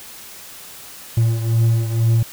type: beating tone pair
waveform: triangle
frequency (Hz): 113.9 / 116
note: A#2 / A#2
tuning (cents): -40 / -8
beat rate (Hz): 2.1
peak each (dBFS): -13 / -19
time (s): 1.17-2.23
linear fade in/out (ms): 5
effects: white hiss -38 dBFS RMS until 2.32 s